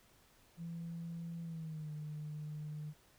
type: tone with pitch glide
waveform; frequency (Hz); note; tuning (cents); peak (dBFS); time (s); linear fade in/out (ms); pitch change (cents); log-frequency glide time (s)
sine; 167.9 to 151.32; E3 to D#3; +32 to -48; -40; 0.57-2.94; 50; -180; 1.42-1.9
effects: tanh soft clip ceiling -37 dBFS + pink hiss -67 dBFS RMS until 3.18 s